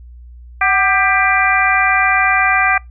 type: harmonic tone with a mistuned harmonic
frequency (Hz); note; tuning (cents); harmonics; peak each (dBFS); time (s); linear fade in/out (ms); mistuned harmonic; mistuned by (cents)
396; G4; +18; 2 / 3 / 4 / 5 / 6; -17 / -17 / -17 / -17 / -17; 0.61-2.78; 5; 2; -89
effects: noise-tail reverb RT60 0.2 s tail -26 dB re dry + added 60 Hz sine -34 dBFS peak until 2.9 s